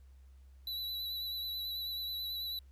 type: tone with vibrato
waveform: square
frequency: 3954 Hz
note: B7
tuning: 1 cent sharp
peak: -37 dBFS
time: 0.67-2.59 s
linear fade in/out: 2 ms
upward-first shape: triangle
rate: 9.2 Hz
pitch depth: 33 cents each way
effects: added 66 Hz sine -54 dBFS peak until 2.71 s + pink hiss -75 dBFS RMS until 2.71 s